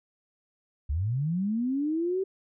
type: linear sweep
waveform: sine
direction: up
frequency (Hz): 64.4 to 390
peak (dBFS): -25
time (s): 0.89-2.24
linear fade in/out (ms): 10
effects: none